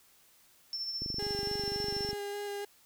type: tone with tremolo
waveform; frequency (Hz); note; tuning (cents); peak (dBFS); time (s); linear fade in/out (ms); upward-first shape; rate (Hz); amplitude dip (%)
sine; 5380; E8; +34; -32; 0.73-2.11; 0; triangle; 14; 50
type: click train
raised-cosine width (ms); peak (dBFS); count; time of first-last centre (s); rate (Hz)
3; -28; 28; 1.02-2.131; 24.3
type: tone with vibrato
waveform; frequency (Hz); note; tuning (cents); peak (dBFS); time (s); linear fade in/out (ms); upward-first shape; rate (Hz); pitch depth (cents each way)
35% pulse; 407.4; G#4; -33; -34; 1.19-2.65; 5; square; 3.5; 10
effects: white hiss -63 dBFS RMS until 2.85 s